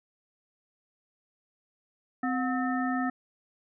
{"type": "harmonic tone with a mistuned harmonic", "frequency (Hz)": 258.1, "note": "C4", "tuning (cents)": -23, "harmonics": [1, 3, 5, 7], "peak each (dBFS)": [-28, -33, -35, -36], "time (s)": [2.23, 3.1], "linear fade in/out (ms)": 5, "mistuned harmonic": 3, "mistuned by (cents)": -110, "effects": []}